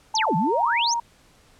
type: tone with pitch glide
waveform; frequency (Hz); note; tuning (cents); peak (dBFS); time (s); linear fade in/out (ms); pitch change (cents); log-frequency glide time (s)
sine; 880 to 937.7; A5 to A#5; 0 to +10; -22; 0.14-1; 5; +110; 0.46-0.53
type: exponential two-way sweep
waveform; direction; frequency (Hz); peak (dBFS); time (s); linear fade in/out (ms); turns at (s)
sine; down then up; 6645 to 151.2 to 6645; -21; 0.15-0.94; 2; 0.36
effects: pink hiss -56 dBFS RMS until 1.59 s + low-pass 10000 Hz 12 dB/octave